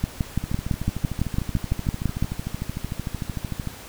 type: two click trains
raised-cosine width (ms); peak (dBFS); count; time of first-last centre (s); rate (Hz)
5; -9 / -15; 14 / 44; 0.04-2.225 / 0.44-3.673; 5.95 / 13.3
effects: pink hiss -41 dBFS RMS until 3.88 s